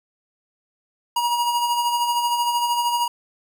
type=tone with tremolo; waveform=square; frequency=955 Hz; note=A#5; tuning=42 cents sharp; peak=-18 dBFS; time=1.16-3.08 s; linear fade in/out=5 ms; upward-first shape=sine; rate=13 Hz; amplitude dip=45%; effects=8-bit